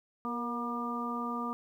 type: harmonic tone with a mistuned harmonic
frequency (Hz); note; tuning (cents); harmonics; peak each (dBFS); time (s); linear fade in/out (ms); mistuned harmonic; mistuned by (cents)
239.5; A#3; +47; 1 / 2 / 3 / 4 / 5; -36 / -43 / -44 / -41 / -36; 0.25-1.53; 0; 2; -35
effects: 11-bit